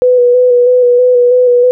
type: tone with vibrato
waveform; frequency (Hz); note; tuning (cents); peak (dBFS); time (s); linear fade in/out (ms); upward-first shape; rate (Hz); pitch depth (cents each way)
sine; 493.9; B4; 0; -4; 0.02-1.71; 0; square; 3.1; 21
effects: none